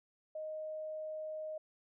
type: tone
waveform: sine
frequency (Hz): 622.3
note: D#5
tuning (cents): 0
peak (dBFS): -39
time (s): 0.35-1.58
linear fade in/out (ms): 5
effects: none